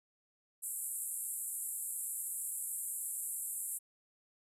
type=band-pass noise; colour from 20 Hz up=pink; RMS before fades=-40 dBFS; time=0.62-3.79 s; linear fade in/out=20 ms; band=7700 to 13000 Hz; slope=96 dB/octave; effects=none